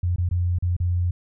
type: tone with dropouts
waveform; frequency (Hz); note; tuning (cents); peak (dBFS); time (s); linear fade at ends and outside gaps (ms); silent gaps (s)
sine; 88.4; F2; +22; -19; 0.03-1.11; 5; 0.161-0.182 / 0.29-0.311 / 0.587-0.624 / 0.766-0.801
effects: none